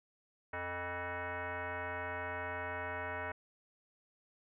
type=tone with frequency modulation; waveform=sine; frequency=440 Hz; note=A4; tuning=in tune; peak=-37 dBFS; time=0.53-3.32 s; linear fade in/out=5 ms; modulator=353 Hz; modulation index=4.7; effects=none